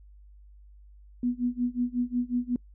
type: tone with tremolo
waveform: sine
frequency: 245 Hz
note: B3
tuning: 14 cents flat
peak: -22 dBFS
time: 1.23-2.56 s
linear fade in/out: 2 ms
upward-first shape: sine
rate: 5.5 Hz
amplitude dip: 95%
effects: noise-tail reverb RT60 0.1 s tail -26 dB re dry + added 50 Hz sine -49 dBFS peak until 2.74 s